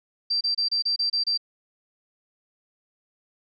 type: tone bursts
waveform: sine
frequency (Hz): 4699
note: D8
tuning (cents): 0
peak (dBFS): -21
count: 8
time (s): 0.3-1.376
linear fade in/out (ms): 10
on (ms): 110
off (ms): 28
effects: none